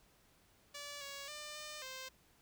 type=tone with pitch steps; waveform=5% pulse; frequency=577 / 559 / 598 / 603 / 522 Hz; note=D5 / C#5 / D5 / D5 / C5; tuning=-31 / +14 / +31 / +46 / -4 cents; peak=-34 dBFS; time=0.74-2.09 s; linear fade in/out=10 ms; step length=270 ms; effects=pink hiss -69 dBFS RMS until 2.41 s